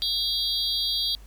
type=tone cluster; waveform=triangle; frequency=3306 / 3678 / 3993 / 4642 Hz; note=G#7 / A#7 / B7 / D8; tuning=-9 / -24 / +18 / -21 cents; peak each=-28 dBFS; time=0.02-1.15 s; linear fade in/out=0 ms; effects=added 50 Hz sine -43 dBFS peak until 1.26 s + pink hiss -56 dBFS RMS until 1.26 s